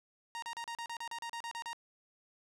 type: tone bursts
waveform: sawtooth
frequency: 932.3 Hz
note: A#5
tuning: in tune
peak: -35 dBFS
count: 13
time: 0.35-1.731 s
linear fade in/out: 0 ms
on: 73 ms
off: 36 ms
effects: low-pass 9000 Hz 12 dB/octave